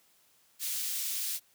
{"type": "high-pass noise", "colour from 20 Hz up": "white", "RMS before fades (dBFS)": -34, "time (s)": [0.59, 1.4], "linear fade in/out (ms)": 50, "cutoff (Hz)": 3100, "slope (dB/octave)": 12, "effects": ["white hiss -66 dBFS RMS until 1.54 s", "high-pass 80 Hz 12 dB/octave"]}